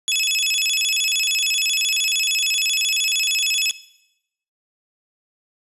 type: tone with vibrato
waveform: 25% pulse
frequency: 2960 Hz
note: F#7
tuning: in tune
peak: -14 dBFS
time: 0.08-3.71 s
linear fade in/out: 0 ms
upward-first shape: square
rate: 13 Hz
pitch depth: 240 cents each way
effects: noise-tail reverb RT60 0.8 s tail -17 dB re dry + resampled to 32000 Hz

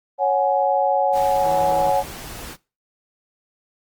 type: chord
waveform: sine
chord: C# suspended fourth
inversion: none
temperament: equal with one note detuned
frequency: 554.4 / 740 / 840.3 Hz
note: C#5 / F#5 / G#5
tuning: 0 / 0 / +20 cents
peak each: -20 dBFS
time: 0.18-2.04 s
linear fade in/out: 50 ms
type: noise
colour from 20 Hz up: pink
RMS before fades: -35 dBFS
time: 1.12-2.57 s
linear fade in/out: 50 ms
type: click train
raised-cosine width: 1 ms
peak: -20 dBFS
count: 75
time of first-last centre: 1.44-1.894 s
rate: 163 Hz
effects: noise-tail reverb RT60 0.3 s tail -21 dB re dry + Opus 24 kbps

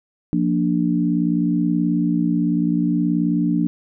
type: chord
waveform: sine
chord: Bb major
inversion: second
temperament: equal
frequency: 174.61 / 233.1 / 293.7 Hz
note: F3 / Bb3 / D4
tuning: 0 / 0 / 0 cents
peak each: -20 / -22 / -20 dBFS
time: 0.33-3.67 s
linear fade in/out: 0 ms
effects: none

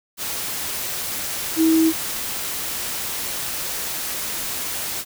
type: tone in noise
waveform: sine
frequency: 322.6 Hz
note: E4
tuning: 37 cents flat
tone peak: -13 dBFS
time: 1.56-1.93 s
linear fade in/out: 50 ms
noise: white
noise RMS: -27 dBFS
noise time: 0.17-5.05 s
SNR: +11 dB
effects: none

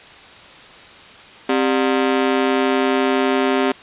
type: ring-modulated tone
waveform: sawtooth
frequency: 329.6 Hz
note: E4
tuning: in tune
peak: -8 dBFS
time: 1.49-3.72 s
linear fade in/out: 5 ms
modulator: 65.9 Hz
effects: white hiss -41 dBFS RMS until 3.82 s + resampled to 8000 Hz

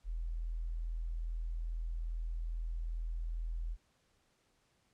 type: tone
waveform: sine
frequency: 41.2 Hz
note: E1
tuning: in tune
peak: -35 dBFS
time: 0.04-3.77 s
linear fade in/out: 50 ms
effects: pink hiss -74 dBFS RMS until 4.93 s + low-pass 9000 Hz 12 dB/octave

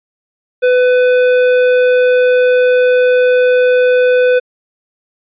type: tone with tanh clipping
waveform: sine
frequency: 500 Hz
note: B4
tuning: 21 cents sharp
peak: -9 dBFS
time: 0.62-4.4 s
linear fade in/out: 20 ms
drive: 14 dB
effects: resampled to 8000 Hz

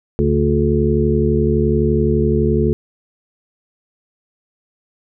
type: harmonic tone with a mistuned harmonic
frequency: 71.8 Hz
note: D2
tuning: 39 cents flat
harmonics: 1 / 2 / 3 / 5 / 6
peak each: -19 / -19 / -19 / -19 / -19 dBFS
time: 0.19-2.73 s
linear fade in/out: 0 ms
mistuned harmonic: 3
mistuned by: +73 cents
effects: none

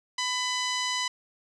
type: tone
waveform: 10% pulse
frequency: 1000 Hz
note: B5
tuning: 21 cents sharp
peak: -18 dBFS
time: 0.18-1.08 s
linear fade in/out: 5 ms
effects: resampled to 24000 Hz

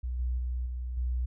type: tone with level steps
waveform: sine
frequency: 61.74 Hz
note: B1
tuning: in tune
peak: -30 / -27 / -29 / -32 / -27 dBFS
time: 0.03-1.26 s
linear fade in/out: 10 ms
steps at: 0.19 / 0.38 / 0.66 / 0.97 s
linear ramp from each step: 5 ms
effects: none

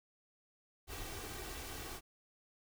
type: noise with comb filter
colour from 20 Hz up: pink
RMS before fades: -45 dBFS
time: 0.87-2.01 s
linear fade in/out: 50 ms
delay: 2.6 ms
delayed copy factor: +0.55
effects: none

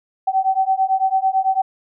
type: beating tone pair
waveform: sine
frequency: 761 / 770 Hz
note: F#5 / G5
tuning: +48 / -31 cents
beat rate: 9 Hz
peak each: -18 dBFS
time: 0.27-1.62 s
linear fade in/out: 10 ms
effects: none

